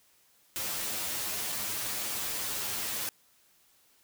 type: noise with comb filter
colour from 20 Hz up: white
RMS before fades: -34 dBFS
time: 0.56-3.09 s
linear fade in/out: 0 ms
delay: 9.4 ms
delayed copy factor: +0.9
effects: white hiss -65 dBFS RMS until 4.03 s